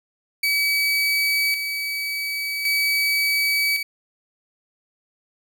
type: tone with tremolo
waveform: 30% pulse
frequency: 2282 Hz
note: C#7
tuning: 50 cents sharp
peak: -16 dBFS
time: 0.43-3.83 s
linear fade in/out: 5 ms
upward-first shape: square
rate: 0.45 Hz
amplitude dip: 50%
effects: none